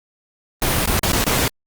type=noise with dropouts; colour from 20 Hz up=pink; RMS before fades=-18 dBFS; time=0.62-1.48 s; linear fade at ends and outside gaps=1 ms; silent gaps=0.858-0.874 / 0.993-1.032 / 1.12-1.131 / 1.241-1.265 s; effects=Opus 32 kbps